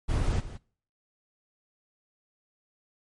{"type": "noise with echo", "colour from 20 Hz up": "brown", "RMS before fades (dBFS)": -26, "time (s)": [0.08, 0.41], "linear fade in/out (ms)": 20, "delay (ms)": 170, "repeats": 1, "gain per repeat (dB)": -13, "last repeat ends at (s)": 0.58, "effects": ["noise-tail reverb RT60 0.5 s tail -23 dB re dry", "MP3 48 kbps"]}